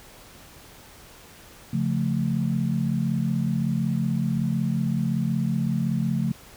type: chord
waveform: sine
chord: Db augmented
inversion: none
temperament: equal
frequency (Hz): 138.59 / 174.61 / 220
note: Db3 / F3 / A3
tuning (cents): 0 / 0 / 0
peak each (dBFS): -26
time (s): 1.73-6.32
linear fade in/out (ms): 5
effects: pink hiss -48 dBFS RMS until 6.56 s